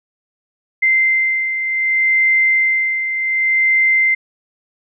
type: beating tone pair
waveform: sine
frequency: 2081 / 2081.66 Hz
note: C7 / C7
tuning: -10 / -9 cents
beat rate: 0.66 Hz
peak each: -21 / -13 dBFS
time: 0.82-4.15 s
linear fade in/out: 10 ms
effects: none